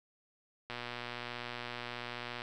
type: click train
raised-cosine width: 0.3 ms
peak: -24 dBFS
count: 209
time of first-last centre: 0.7-2.419 s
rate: 121 Hz
effects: none